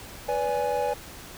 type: chord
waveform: triangle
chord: G# diminished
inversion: first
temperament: equal with one note detuned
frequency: 493.9 / 578.2 / 830.6 Hz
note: B4 / D5 / G#5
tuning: 0 / -27 / 0 cents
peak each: -26 / -27 / -26 dBFS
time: 0.28-0.94 s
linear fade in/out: 10 ms
effects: pink hiss -43 dBFS RMS until 1.37 s